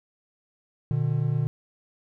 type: tone pair together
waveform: triangle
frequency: 121.22 / 150 Hz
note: B2 / D3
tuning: -32 / +37 cents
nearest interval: major third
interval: 369 cents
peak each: -23 dBFS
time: 0.91-1.47 s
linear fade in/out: 0 ms
effects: none